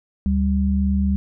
sine tone pair together, 73.42 / 196.48 Hz, D2 / G3, 0 / +4 cents, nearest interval octave + perfect fourth, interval 1704 cents, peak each -19 dBFS, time 0.26-1.16 s, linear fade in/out 0 ms, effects none

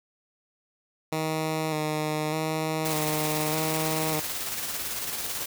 10% pulse tone with vibrato, 155.56 Hz, D#3, in tune, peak -18 dBFS, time 1.12-4.2 s, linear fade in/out 5 ms, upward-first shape square, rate 0.83 Hz, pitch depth 23 cents each way
white noise with tremolo, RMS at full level -31 dBFS, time 2.85-5.46 s, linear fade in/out 5 ms, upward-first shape square, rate 18 Hz, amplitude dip 30%
effects none

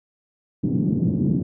pink band-pass noise, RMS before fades -21 dBFS, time 0.63-1.43 s, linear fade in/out 10 ms, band 130 to 280 Hz, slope 24 dB/octave, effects none

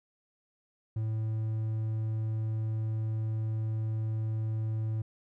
triangle tone, 110 Hz, A2, in tune, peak -27 dBFS, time 0.96-5.02 s, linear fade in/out 5 ms, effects none

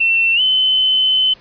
sine tone with pitch glide, 2697 to 3045 Hz, E7 to F#7, +39 to +49 cents, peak -11 dBFS, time 0-1.34 s, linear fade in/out 10 ms, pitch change +210 cents, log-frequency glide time 0.35-0.41 s, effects pink hiss -46 dBFS RMS until 1.4 s + resampled to 11025 Hz

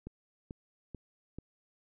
click train, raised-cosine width 3 ms, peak -29 dBFS, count 4, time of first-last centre 0.07-1.386 s, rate 2.28 Hz, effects none

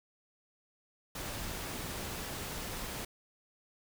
pink noise, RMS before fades -40 dBFS, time 1.15-3.05 s, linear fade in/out 5 ms, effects none

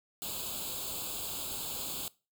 white noise with comb filter, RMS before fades -38 dBFS, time 0.22-2.08 s, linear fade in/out 0 ms, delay 0.26 ms, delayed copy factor +1, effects noise-tail reverb RT60 0.3 s tail -21 dB re dry

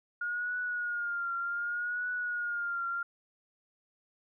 sine tone with vibrato, 1427 Hz, F6, 37 cents sharp, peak -31 dBFS, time 0.21-3.03 s, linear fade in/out 5 ms, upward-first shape triangle, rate 0.66 Hz, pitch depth 63 cents each way, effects none

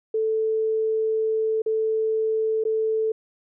sine tone with dropouts, 440 Hz, A4, in tune, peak -20 dBFS, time 0.14-3.12 s, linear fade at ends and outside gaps 5 ms, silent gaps 1.62-1.661 / 2.639-2.651 s, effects none

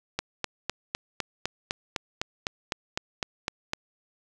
click train, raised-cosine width 0.2 ms, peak -10 dBFS, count 15, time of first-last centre 0.19-3.734 s, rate 3.95 Hz, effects none

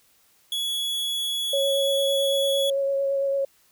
45% pulse tone, 3374 Hz, G#7, 27 cents sharp, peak -25 dBFS, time 0.52-2.7 s, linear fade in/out 2 ms
sine tone with vibrato, 551 Hz, C#5, 11 cents flat, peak -21 dBFS, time 1.53-3.45 s, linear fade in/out 5 ms, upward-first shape sine, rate 8.9 Hz, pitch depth 14 cents each way
effects white hiss -61 dBFS RMS until 3.71 s

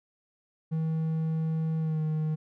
triangle tone with pitch glide, 160 to 155.62 Hz, D#3 to D#3, +49 to +1 cents, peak -24 dBFS, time 0.71-2.36 s, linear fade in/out 20 ms, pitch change -48 cents, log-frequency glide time 1.79-2.01 s, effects none

